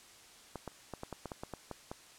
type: clicks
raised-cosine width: 1 ms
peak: -26 dBFS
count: 11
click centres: 0.557 / 0.677 / 0.937 / 1.034 / 1.127 / 1.257 / 1.318 / 1.435 / 1.537 / 1.713 / 1.915 s
effects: white hiss -57 dBFS RMS until 2.18 s + low-pass 9000 Hz 12 dB/octave